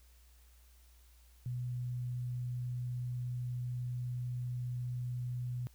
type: tone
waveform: sine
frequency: 123.47 Hz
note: B2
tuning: in tune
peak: -35 dBFS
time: 1.46-5.67 s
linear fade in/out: 0 ms
effects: added 60 Hz sine -59 dBFS peak until 5.74 s + white hiss -68 dBFS RMS until 5.74 s